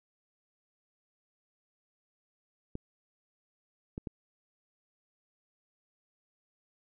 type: clicks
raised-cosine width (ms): 3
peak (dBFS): -24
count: 3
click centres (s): 2.754 / 3.979 / 4.072
effects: none